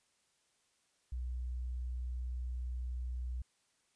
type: tone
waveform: sine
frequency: 61.74 Hz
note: B1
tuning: in tune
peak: -36 dBFS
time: 1.12-3.42 s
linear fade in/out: 5 ms
effects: white hiss -75 dBFS RMS until 3.95 s + resampled to 22050 Hz